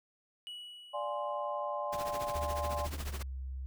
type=tone with exponential decay; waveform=triangle; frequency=2933 Hz; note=F#7; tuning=16 cents flat; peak=-39 dBFS; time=0.47-2.08 s; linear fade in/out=0 ms; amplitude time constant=350 ms
type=chord; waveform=sine; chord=D half-diminished seventh; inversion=none; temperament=equal; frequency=587.3 / 698.5 / 830.6 / 1046.5 Hz; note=D5 / F5 / Ab5 / C6; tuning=0 / 0 / 0 / 0 cents; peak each=-37 / -43 / -40 / -38 dBFS; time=0.93-2.87 s; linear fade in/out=20 ms
type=noise with tremolo; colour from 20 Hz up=pink; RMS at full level=-40 dBFS; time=1.92-3.23 s; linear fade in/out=10 ms; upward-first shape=triangle; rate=14 Hz; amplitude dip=90%
type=tone with pitch glide; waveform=sine; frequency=74.1 to 65.64 Hz; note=D2 to C2; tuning=+16 to +6 cents; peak=-37 dBFS; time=2.35-3.66 s; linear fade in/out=0 ms; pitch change=-210 cents; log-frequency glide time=2.95-3.29 s
effects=none